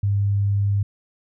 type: tone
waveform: sine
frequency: 100.6 Hz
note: G2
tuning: 45 cents sharp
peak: -17 dBFS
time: 0.03-0.83 s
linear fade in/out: 5 ms
effects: none